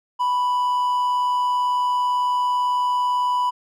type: tone with amplitude modulation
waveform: triangle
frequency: 989 Hz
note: B5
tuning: 2 cents sharp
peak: -15 dBFS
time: 0.19-3.51 s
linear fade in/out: 20 ms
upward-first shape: sine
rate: 138 Hz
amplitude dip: 25%
effects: none